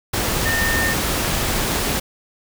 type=tone in noise; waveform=sine; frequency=1817 Hz; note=A#6; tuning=45 cents flat; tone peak=-20 dBFS; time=0.45-0.94 s; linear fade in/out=10 ms; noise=pink; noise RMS=-21 dBFS; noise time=0.13-2 s; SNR=-2 dB; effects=none